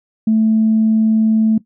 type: tone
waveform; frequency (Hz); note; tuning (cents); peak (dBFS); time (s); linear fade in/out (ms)
sine; 220; A3; 0; -9; 0.27-1.58; 5
effects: noise-tail reverb RT60 0.1 s tail -17 dB re dry + tanh soft clip ceiling -5 dBFS